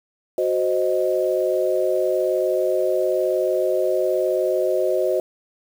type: chord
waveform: sine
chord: C diminished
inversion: second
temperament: equal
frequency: 370 / 523.3 / 622.3 Hz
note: Gb4 / C5 / Eb5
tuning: 0 / 0 / 0 cents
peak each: -22 dBFS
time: 0.38-5.2 s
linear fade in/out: 2 ms
effects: 7-bit